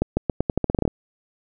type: accelerating click train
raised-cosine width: 2 ms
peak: -6 dBFS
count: 13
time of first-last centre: 0.02-0.878 s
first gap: 150 ms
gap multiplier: 0.85
effects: none